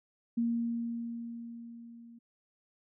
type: tone with level ramp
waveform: sine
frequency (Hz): 233.5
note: A#3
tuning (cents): +3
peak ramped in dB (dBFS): -26 to -50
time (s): 0.37-2.19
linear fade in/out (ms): 10
effects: none